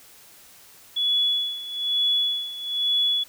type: tone with tremolo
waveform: sine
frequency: 3400 Hz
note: G#7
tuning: 40 cents sharp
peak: -18 dBFS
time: 0.96-3.24 s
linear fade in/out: 10 ms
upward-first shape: sine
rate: 1.1 Hz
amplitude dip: 80%
effects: white hiss -50 dBFS RMS until 3.28 s